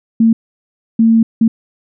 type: tone bursts at uneven times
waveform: sine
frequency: 226.2 Hz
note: A3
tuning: 48 cents sharp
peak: -6 dBFS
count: 3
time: 0.2-0.33 / 0.99-1.23 / 1.41-1.48 s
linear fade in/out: 5 ms
effects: none